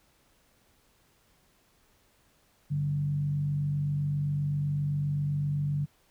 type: tone with frequency modulation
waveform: sine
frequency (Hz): 145.4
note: D3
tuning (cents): -17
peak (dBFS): -26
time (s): 2.7-5.86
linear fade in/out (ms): 20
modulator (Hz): 47.7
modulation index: 0.36
effects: pink hiss -66 dBFS RMS until 6.1 s